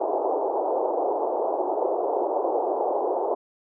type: band-pass noise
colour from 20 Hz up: pink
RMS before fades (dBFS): -25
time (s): 0-3.35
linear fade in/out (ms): 10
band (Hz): 360 to 890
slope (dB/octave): 48
effects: none